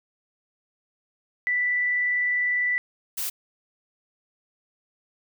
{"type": "tone with vibrato", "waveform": "sine", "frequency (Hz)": 1975.5, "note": "B6", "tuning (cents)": 0, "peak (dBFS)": -21, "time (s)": [1.47, 2.78], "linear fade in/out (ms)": 0, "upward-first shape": "square", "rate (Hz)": 20, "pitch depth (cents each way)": 8}
{"type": "noise", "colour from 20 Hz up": "blue", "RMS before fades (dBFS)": -29, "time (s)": [3.17, 3.3], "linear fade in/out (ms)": 10}
{"effects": []}